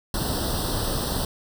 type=noise with comb filter; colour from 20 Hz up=pink; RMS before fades=-26 dBFS; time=0.14-1.25 s; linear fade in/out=2 ms; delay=0.22 ms; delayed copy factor=+1; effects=none